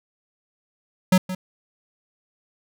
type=tone with echo; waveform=square; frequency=185 Hz; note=F#3; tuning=in tune; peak=-13 dBFS; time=1.12-1.18 s; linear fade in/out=5 ms; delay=170 ms; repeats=1; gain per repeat=-14 dB; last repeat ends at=1.35 s; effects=none